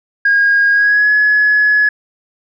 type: tone with pitch glide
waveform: sine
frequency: 1631 to 1694.4 Hz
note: G#6 to G#6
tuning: -32 to +34 cents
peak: -7 dBFS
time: 0.25-1.89 s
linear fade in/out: 5 ms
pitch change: +66 cents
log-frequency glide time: 0.71-1.11 s
effects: tanh soft clip ceiling -4 dBFS